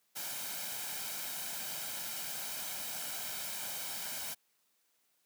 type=noise with comb filter; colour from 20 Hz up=white; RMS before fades=-40 dBFS; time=0.15-4.35 s; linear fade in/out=20 ms; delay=1.3 ms; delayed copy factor=+0.55; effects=white hiss -75 dBFS RMS until 5.25 s + high-pass 150 Hz 12 dB/octave